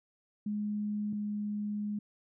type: tone pair in turn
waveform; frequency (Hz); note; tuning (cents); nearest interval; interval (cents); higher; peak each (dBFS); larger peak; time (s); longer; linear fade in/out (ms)
sine; 208.8 / 208.1; G#3 / G#3; +10 / +4; unison; 6; first; -31 / -32; first; 0.46-1.13 / 1.13-1.99; second; 5
effects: none